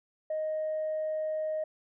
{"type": "tone", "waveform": "sine", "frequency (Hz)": 623, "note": "D#5", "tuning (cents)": 2, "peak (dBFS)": -28, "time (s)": [0.3, 1.64], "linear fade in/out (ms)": 5, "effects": ["tanh soft clip ceiling -26 dBFS"]}